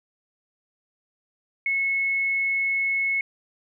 sine tone, 2190 Hz, C#7, 22 cents flat, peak -21 dBFS, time 1.66-3.21 s, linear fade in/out 2 ms, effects none

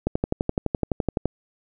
click train, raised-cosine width 2 ms, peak -8 dBFS, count 15, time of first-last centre 0.07-1.256 s, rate 11.8 Hz, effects none

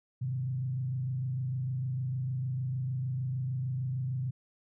sine tone with frequency modulation, 128.9 Hz, C3, 26 cents flat, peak -30 dBFS, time 0.21-4.31 s, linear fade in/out 10 ms, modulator 26.6 Hz, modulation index 0.53, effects none

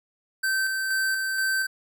square tone with tremolo, 1549 Hz, G6, 21 cents flat, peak -23 dBFS, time 0.43-1.67 s, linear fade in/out 10 ms, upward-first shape square, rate 2.1 Hz, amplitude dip 30%, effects none

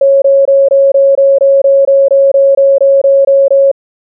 sine tone bursts, 550 Hz, C#5, 14 cents flat, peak -3 dBFS, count 16, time 0.01-3.715 s, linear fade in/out 5 ms, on 210 ms, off 23 ms, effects none

